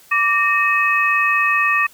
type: tone cluster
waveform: sine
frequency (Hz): 1164 / 1839 / 2555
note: D6 / A#6 / D#7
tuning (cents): -16 / -24 / +45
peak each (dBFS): -18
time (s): 0.11-1.87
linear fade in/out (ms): 10
effects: white hiss -48 dBFS RMS until 1.93 s